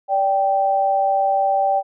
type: tone pair together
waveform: sine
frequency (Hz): 580 / 781.8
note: D5 / G5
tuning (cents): -22 / -5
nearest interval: perfect fourth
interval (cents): 517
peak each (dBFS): -21 / -16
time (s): 0.08-1.83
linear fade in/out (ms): 50
effects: none